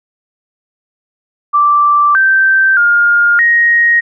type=tone with pitch steps; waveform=sine; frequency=1171 / 1558 / 1415 / 1877 Hz; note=D6 / G6 / F6 / A#6; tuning=-5 / -11 / +22 / +11 cents; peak=-6 dBFS; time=1.53-4.01 s; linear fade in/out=20 ms; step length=620 ms; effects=none